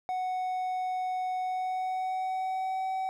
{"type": "tone with pitch glide", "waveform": "triangle", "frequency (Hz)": [740, 759], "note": ["F#5", "F#5"], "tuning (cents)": [0, 44], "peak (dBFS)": -27, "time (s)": [0.09, 3.09], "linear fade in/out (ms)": 0, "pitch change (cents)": 44, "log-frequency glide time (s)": [1.41, 2.87], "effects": []}